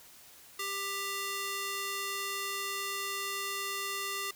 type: tone with high-pass filter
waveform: square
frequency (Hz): 395.6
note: G4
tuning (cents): +16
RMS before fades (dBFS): -36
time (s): 0.59-4.31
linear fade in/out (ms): 5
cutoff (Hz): 1200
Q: 0.55
effects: white hiss -55 dBFS RMS until 4.35 s